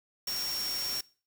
sine tone in noise, 5530 Hz, F8, 18 cents flat, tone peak -32 dBFS, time 0.27-1.01 s, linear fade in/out 5 ms, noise white, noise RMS -38 dBFS, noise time 0.27-1.01 s, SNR +3 dB, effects noise-tail reverb RT60 0.4 s tail -22 dB re dry

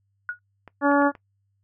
sine tone with exponential decay, 1453 Hz, F#6, 32 cents flat, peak -22 dBFS, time 0.29-0.39 s, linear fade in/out 1 ms, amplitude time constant 21 ms
clicks, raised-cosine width 0.5 ms, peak -27 dBFS, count 4, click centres 0.677 / 0.916 / 1.021 / 1.152 s
harmonic tone, 284.7 Hz, C#4, 46 cents sharp, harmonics 1 / 2 / 3 / 4 / 5 / 6, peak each -19 / -22 / -24 / -25 / -26 / -27 dBFS, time 0.81-1.12 s, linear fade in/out 50 ms
effects noise-tail reverb RT60 0.1 s tail -19 dB re dry + added 99 Hz sine -67 dBFS peak until 1.63 s

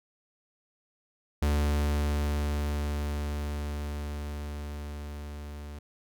45% pulse tone with level ramp, 73.42 Hz, D2, in tune, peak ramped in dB -23 to -39 dBFS, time 1.42-5.79 s, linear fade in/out 5 ms, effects none

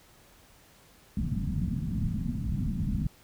white low-pass noise, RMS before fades -30 dBFS, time 1.17-3.07 s, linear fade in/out 2 ms, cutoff 230 Hz, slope 48 dB/octave, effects pink hiss -58 dBFS RMS until 3.23 s

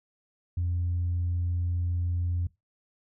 sine tone, 87.31 Hz, F2, in tune, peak -24 dBFS, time 0.57-2.47 s, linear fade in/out 5 ms, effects noise-tail reverb RT60 0.2 s tail -21 dB re dry + tanh soft clip ceiling -22 dBFS

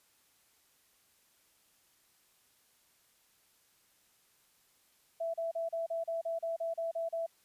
sine tone bursts, 663 Hz, E5, 10 cents sharp, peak -32 dBFS, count 12, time 5.2-7.265 s, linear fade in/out 10 ms, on 140 ms, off 35 ms, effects white hiss -69 dBFS RMS until 7.44 s + resampled to 32000 Hz

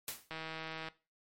white noise with exponential decay, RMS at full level -36 dBFS, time 0.08-0.3 s, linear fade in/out 1 ms, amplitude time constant 46 ms
click train, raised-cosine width 0.3 ms, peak -26 dBFS, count 93, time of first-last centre 0.31-0.885 s, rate 160 Hz
effects noise-tail reverb RT60 0.3 s tail -17 dB re dry + MP3 64 kbps

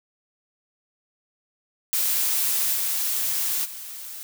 blue noise with level steps, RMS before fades -23 / -25 / -37 dBFS, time 1.93-4.23 s, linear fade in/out 0 ms, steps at 2.73 / 3.64 s, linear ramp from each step 20 ms, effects none

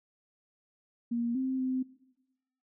sine tone with pitch steps, 235.8 / 261.8 / 258.4 Hz, A#3 / C4 / C4, +20 / +1 / -21 cents, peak -28 dBFS, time 1.11-1.83 s, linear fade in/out 10 ms, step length 240 ms, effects noise-tail reverb RT60 1.0 s tail -19 dB re dry

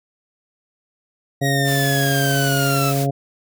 harmonic tone, 138.59 Hz, C#3, in tune, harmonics 1 / 2 / 3 / 4 / 5, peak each -19 / -25 / -27 / -28 / -25 dBFS, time 1.41-3.11 s, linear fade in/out 10 ms
sawtooth linear sweep, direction down, 1900 to 1295 Hz, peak -18 dBFS, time 1.41-2.94 s, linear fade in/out 50 ms
white noise, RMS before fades -29 dBFS, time 1.64-3.07 s, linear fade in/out 50 ms
effects none

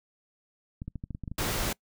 clicks, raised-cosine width 5 ms, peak -24 dBFS, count 9, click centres 0.819 / 0.88 / 0.957 / 1.039 / 1.107 / 1.149 / 1.237 / 1.278 / 1.316 s
pink noise, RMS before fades -30 dBFS, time 1.38-1.73 s, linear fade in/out 5 ms
effects noise-tail reverb RT60 0.1 s tail -25 dB re dry

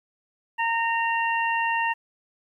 harmonic tone, 920 Hz, A#5, 23 cents flat, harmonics 1 / 2 / 3, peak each -24 / -27 / -29 dBFS, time 0.58-1.94 s, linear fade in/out 20 ms, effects 10-bit

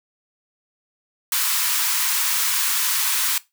white high-pass noise, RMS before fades -21 dBFS, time 1.32-3.38 s, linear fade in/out 2 ms, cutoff 890 Hz, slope 96 dB/octave, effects noise-tail reverb RT60 0.2 s tail -19 dB re dry

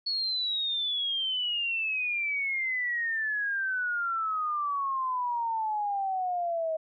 sine exponential sweep, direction down, 4400 to 631 Hz, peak -27 dBFS, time 0.06-6.77 s, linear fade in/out 10 ms, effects none

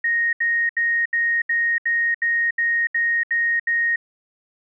sine tone bursts, 1864.7 Hz, A#6, in tune, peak -17 dBFS, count 11, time 0.04-3.96 s, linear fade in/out 5 ms, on 290 ms, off 73 ms, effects none

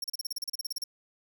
sawtooth tone bursts, 5520 Hz, F8, 21 cents flat, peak -28 dBFS, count 15, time 0.02-0.84 s, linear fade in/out 5 ms, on 22 ms, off 35 ms, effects none

